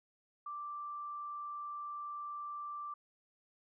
sine tone, 1174.7 Hz, D6, in tune, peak -40 dBFS, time 0.46-2.94 s, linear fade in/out 5 ms, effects none

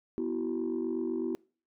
sine chord, B suspended fourth, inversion none, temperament equal with one note detuned, 246.9 / 329.6 / 377.6 Hz, B3 / E4 / F#4, 0 / 0 / +35 cents, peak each -34 / -32 / -33 dBFS, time 0.18-1.35 s, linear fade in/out 0 ms, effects noise-tail reverb RT60 0.4 s tail -26 dB re dry + tanh soft clip ceiling -24 dBFS

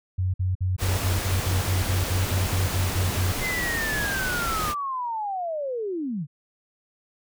sine tone bursts, 92.5 Hz, F#2, in tune, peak -21 dBFS, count 15, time 0.18-3.322 s, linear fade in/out 10 ms, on 160 ms, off 53 ms
pink noise, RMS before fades -29 dBFS, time 0.78-4.75 s, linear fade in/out 50 ms
sine linear sweep, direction down, 2093 to 130 Hz, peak -26 dBFS, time 3.4-6.27 s, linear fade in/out 50 ms
effects none

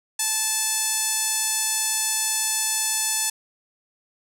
sawtooth tone with band-pass filter, 874 Hz, A5, 12 cents flat, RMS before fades -24 dBFS, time 0.19-3.3 s, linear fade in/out 5 ms, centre 8400 Hz, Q 2, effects none

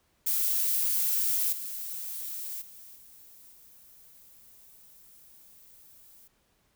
violet noise with level steps, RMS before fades -27 / -37 / -49 / -53 / -55 dBFS, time 0.26-6.28 s, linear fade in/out 10 ms, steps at 1.52 / 2.61 / 2.95 / 3.52 s, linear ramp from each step 10 ms, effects pink hiss -70 dBFS RMS until 6.75 s

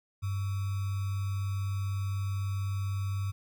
sine tone with sample-and-hold, 98 Hz, G2, in tune, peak -29 dBFS, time 0.22-3.32 s, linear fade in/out 20 ms, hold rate 1225 Hz, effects none

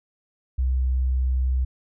sine tone, 64.1 Hz, C2, 35 cents flat, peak -19 dBFS, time 0.58-1.65 s, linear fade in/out 10 ms, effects none

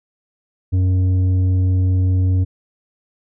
sine tone with tanh clipping, 92.5 Hz, F#2, in tune, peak -14 dBFS, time 0.72-2.45 s, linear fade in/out 20 ms, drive 7 dB, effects none

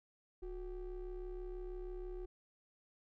triangle ring-modulated tone, 198.1 Hz, G3, 18 cents sharp, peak -37 dBFS, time 0.42-2.26 s, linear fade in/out 10 ms, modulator 165 Hz, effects none

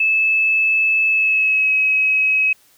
sine tone with pitch glide, 2612 to 2554 Hz, E7 to D#7, -17 to +45 cents, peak -13 dBFS, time 0-2.53 s, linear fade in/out 5 ms, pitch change -38 cents, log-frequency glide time 1.08-1.73 s, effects white hiss -54 dBFS RMS until 2.77 s

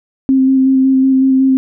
sine tone with vibrato, 264.6 Hz, C4, 20 cents sharp, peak -7 dBFS, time 0.29-1.57 s, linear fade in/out 0 ms, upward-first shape square, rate 5.4 Hz, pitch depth 12 cents each way, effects none

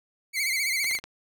sawtooth tone with vibrato, 2166 Hz, C#7, 41 cents flat, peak -21 dBFS, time 0.33-1 s, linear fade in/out 50 ms, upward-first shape sine, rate 15 Hz, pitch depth 98 cents each way
clicks, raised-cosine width 0.2 ms, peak -21 dBFS, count 5, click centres 0.844 / 0.912 / 0.951 / 0.988 / 1.04 s
effects none

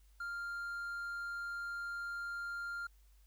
triangle tone, 1396.9 Hz, F6, in tune, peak -37 dBFS, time 0.2-2.87 s, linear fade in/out 5 ms, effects added 50 Hz sine -61 dBFS peak until 3.26 s + white hiss -74 dBFS RMS until 3.26 s

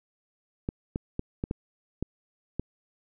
clicks, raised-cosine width 3 ms, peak -16 dBFS, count 7, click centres 0.689 / 0.959 / 1.194 / 1.439 / 1.511 / 2.026 / 2.596 s, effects none

